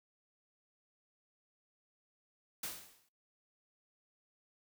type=noise with exponential decay; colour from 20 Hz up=white; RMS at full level=-38 dBFS; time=2.63-3.09 s; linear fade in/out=5 ms; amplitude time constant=100 ms; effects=noise-tail reverb RT60 0.3 s tail -25 dB re dry